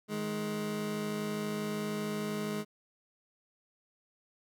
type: tone pair together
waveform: 25% pulse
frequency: 157.32 / 210 Hz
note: D#3 / G#3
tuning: +19 / +19 cents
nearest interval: perfect fourth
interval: 500 cents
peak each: -37 / -30 dBFS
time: 0.08-2.65 s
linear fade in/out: 50 ms
effects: none